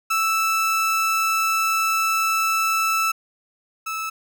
30% pulse tone pair in turn, 1318 / 1308.1 Hz, E6 / E6, -1 / -14 cents, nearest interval unison, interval 13 cents, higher first, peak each -16 / -23 dBFS, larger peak first, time 0.1-3.12 / 3.86-4.1 s, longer first, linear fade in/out 10 ms, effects none

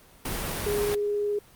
pink noise, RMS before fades -31 dBFS, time 0.25-0.95 s, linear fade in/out 5 ms
sine tone with vibrato, 412.6 Hz, G#4, 11 cents flat, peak -24 dBFS, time 0.66-1.39 s, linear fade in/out 5 ms, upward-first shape sine, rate 19 Hz, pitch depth 9 cents each way
effects pink hiss -54 dBFS RMS until 1.55 s + Opus 32 kbps

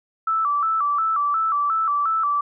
sine tone with vibrato, 1236 Hz, D#6, 12 cents flat, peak -18 dBFS, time 0.27-2.41 s, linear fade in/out 5 ms, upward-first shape square, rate 2.8 Hz, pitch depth 110 cents each way, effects none

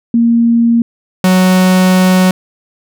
sine / 45% pulse tone pair in turn, 233.1 / 185.01 Hz, A#3 / F#3, 0 / 0 cents, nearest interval major third, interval 400 cents, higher first, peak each -6 dBFS, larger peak neither, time 0.14-0.82 / 1.24-2.31 s, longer second, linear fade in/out 2 ms, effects none

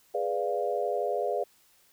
sine chord, G# diminished seventh, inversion none, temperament equal, 415.3 / 493.9 / 587.3 / 698.5 Hz, G#4 / B4 / D5 / F5, 0 / 0 / 0 / 0 cents, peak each -32 dBFS, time 0.14-1.44 s, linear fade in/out 10 ms, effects white hiss -63 dBFS RMS until 1.92 s

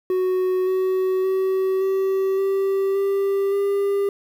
triangle tone with pitch steps, 370 / 374.7 / 379.5 / 384.4 / 389.3 / 394.3 / 399.3 Hz, F#4 / F#4 / F#4 / G4 / G4 / G4 / G4, 0 / +22 / +44 / -34 / -12 / +10 / +32 cents, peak -16 dBFS, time 0.1-4.09 s, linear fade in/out 2 ms, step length 570 ms, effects 8-bit

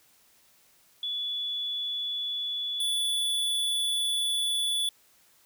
sine / square tone pair in turn, 3429 / 3446 Hz, A7 / A7, -45 / -37 cents, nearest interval unison, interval 8 cents, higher second, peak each -29 / -26 dBFS, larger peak second, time 1.03-2.8 / 2.8-4.89 s, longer second, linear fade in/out 2 ms, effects white hiss -62 dBFS RMS until 5.45 s

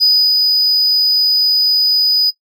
triangle tone with ADSR envelope, 4972 Hz, D#8, 2 cents flat, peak -5 dBFS, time 0-2.31 s, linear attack 27 ms, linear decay 310 ms, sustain -3 dB, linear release 19 ms, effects noise-tail reverb RT60 0.1 s tail -21 dB re dry + tanh soft clip ceiling -2 dBFS

